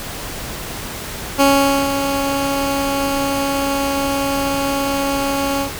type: tone with ADSR envelope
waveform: 15% pulse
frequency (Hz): 277.2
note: C#4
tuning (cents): 0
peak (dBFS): -3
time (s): 1.38-5.72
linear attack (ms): 26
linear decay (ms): 480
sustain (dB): -8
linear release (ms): 110
effects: pink hiss -28 dBFS RMS until 5.79 s